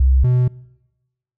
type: tone pair in turn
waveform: sine / triangle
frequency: 65.41 / 124.98 Hz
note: C2 / B2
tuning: 0 / +21 cents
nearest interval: major seventh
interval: 1121 cents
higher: second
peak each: -10 dBFS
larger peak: neither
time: 0-0.24 / 0.24-0.48 s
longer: neither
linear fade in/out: 5 ms
effects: noise-tail reverb RT60 1.0 s tail -23 dB re dry